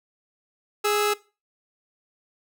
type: tone pair together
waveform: sawtooth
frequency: 414.9 / 1309 Hz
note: G#4 / E6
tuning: -2 / -13 cents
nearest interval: octave + minor sixth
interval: 1989 cents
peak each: -18 / -22 dBFS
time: 0.84-1.14 s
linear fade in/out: 10 ms
effects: noise-tail reverb RT60 0.3 s tail -19 dB re dry